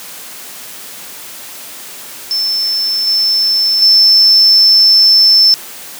sine tone with level steps, 5300 Hz, E8, 9 cents sharp, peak -12 / -9 / -4 dBFS, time 2.31-5.54 s, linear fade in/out 0 ms, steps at 3.07 / 3.82 s, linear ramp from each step 2 ms, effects white hiss -30 dBFS RMS until 5.99 s + high-pass 150 Hz 12 dB/octave

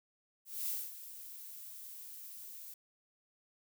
violet noise with ADSR envelope, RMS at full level -36 dBFS, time 0.45-2.74 s, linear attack 230 ms, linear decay 230 ms, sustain -13 dB, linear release 4 ms, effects none

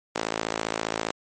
sawtooth tone with high-pass filter, 55 Hz, A1, in tune, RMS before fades -30 dBFS, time 0.15-1.12 s, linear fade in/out 5 ms, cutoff 430 Hz, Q 0.77, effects MP3 32 kbps

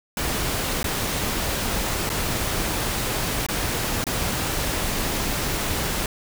pink noise with dropouts, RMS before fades -25 dBFS, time 0.17-6.06 s, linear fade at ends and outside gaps 2 ms, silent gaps 0.83-0.842 / 2.093-2.1 / 3.465-3.486 / 4.041-4.067 s, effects none

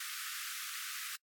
pink high-pass noise, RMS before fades -42 dBFS, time 0-1.16 s, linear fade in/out 5 ms, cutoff 1200 Hz, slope 96 dB/octave, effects noise-tail reverb RT60 0.1 s tail -25 dB re dry + AAC 64 kbps

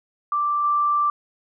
sine tone with level steps, 1174.7 Hz, D6, in tune, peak -19 / -17 dBFS, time 0.32-1.1 s, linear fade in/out 2 ms, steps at 0.64 s, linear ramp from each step 2 ms, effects none

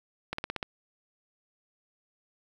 slowing click train, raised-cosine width 0.3 ms, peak -16 dBFS, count 6, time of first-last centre 0.33-0.628 s, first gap 54 ms, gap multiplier 1.05, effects 8-bit

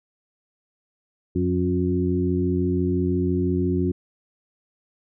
harmonic tone with a mistuned harmonic, 90 Hz, F#2, 47 cents flat, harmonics 1 / 2 / 3 / 4, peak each -25 / -25 / -25 / -25 dBFS, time 1.35-3.92 s, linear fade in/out 10 ms, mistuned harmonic 3, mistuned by +26 cents, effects none

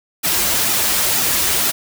white noise with flanger, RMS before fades -17 dBFS, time 0.23-1.72 s, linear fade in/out 20 ms, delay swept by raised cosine 1.8 to 7.7 ms, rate 2.1 Hz, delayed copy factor -0.7, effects none

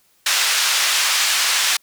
white band-pass noise, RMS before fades -18 dBFS, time 0.26-1.77 s, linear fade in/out 5 ms, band 1200 to 5900 Hz, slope 12 dB/octave, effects white hiss -59 dBFS RMS until 1.82 s

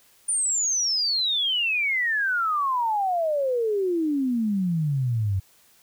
sine exponential sweep, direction down, 9397 to 92.5 Hz, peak -21 dBFS, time 0.28-5.4 s, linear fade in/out 10 ms, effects white hiss -58 dBFS RMS until 5.82 s

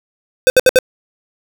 square tone bursts, 512 Hz, C5, 38 cents flat, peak -6 dBFS, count 4, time 0.47-0.788 s, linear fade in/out 0 ms, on 30 ms, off 66 ms, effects none

